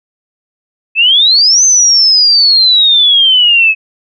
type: exponential two-way sweep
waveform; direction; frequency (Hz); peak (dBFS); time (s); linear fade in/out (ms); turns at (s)
sine; up then down; 2557 to 6272 to 2557; -4; 0.95-3.75; 50; 1.64
effects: none